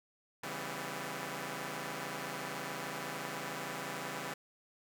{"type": "chord", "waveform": "5% pulse", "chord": "C# half-diminished seventh", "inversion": "none", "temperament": "equal with one note detuned", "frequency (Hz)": [138.59, 164.81, 196, 252.7], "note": ["C#3", "E3", "G3", "B3"], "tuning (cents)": [0, 0, 0, 40], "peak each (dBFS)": -33, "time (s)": [0.43, 4.34], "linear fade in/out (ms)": 5, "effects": []}